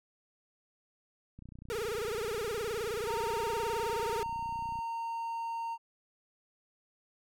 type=click train; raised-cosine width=5 ms; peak=-36 dBFS; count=104; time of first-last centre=1.39-4.789 s; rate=30.3 Hz
type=tone with vibrato; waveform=45% pulse; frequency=440 Hz; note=A4; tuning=in tune; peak=-33 dBFS; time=1.7-4.23 s; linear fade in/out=0 ms; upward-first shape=triangle; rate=19 Hz; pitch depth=190 cents each way
type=tone; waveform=triangle; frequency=920 Hz; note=A#5; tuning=23 cents flat; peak=-32 dBFS; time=3.05-5.78 s; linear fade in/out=50 ms
effects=none